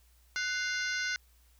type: harmonic tone with a mistuned harmonic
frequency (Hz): 698.5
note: F5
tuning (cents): 0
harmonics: 2 / 3 / 4 / 5 / 6 / 7 / 8 / 9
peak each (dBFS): -33 / -37 / -44 / -46 / -42 / -42 / -44 / -44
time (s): 0.36-1.16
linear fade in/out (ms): 0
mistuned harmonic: 2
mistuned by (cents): +110
effects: added 60 Hz sine -61 dBFS peak until 1.59 s + white hiss -68 dBFS RMS until 1.59 s